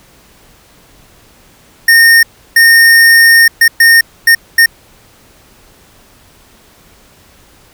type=tone bursts at uneven times; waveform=square; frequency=1836 Hz; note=A#6; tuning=27 cents flat; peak=-3 dBFS; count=6; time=1.88-2.23 / 2.56-3.48 / 3.61-3.68 / 3.8-4.01 / 4.27-4.35 / 4.58-4.66 s; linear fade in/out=5 ms; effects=pink hiss -44 dBFS RMS until 7.73 s